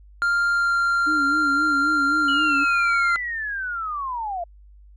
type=tone with pitch glide; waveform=triangle; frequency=1396.9 to 1387.3 Hz; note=F6 to F6; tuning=0 to -12 cents; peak=-16 dBFS; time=0.22-3.16 s; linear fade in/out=0 ms; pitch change=-12 cents; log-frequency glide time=0.52-0.74 s
type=tone with vibrato; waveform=sine; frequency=293.7 Hz; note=D4; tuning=in tune; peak=-25 dBFS; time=1.06-2.65 s; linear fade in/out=20 ms; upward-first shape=sine; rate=3.8 Hz; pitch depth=95 cents each way
type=linear sweep; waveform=sine; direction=down; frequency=2960 to 666 Hz; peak=-25 dBFS; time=2.28-4.44 s; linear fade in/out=5 ms
effects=added 50 Hz sine -45 dBFS peak until 4.96 s + resampled to 22050 Hz